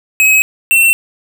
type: tone pair in turn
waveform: square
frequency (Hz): 2552 / 2704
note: D#7 / E7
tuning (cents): +43 / +43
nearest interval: minor second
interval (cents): 100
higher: second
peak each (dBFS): -7 / -7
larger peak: neither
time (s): 0.2-0.42 / 0.71-0.93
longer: neither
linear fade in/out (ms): 0
effects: none